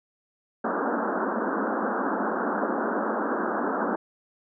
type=band-pass noise; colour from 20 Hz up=pink; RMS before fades=-27 dBFS; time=0.64-3.96 s; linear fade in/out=5 ms; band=200 to 1600 Hz; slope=96 dB/octave; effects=none